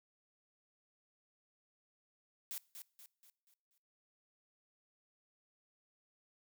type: noise with echo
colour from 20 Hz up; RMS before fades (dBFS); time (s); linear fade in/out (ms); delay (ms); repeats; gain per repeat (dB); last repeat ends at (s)
blue; -43; 2.51-2.58; 0; 240; 5; -7; 3.78
effects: noise-tail reverb RT60 0.6 s tail -23 dB re dry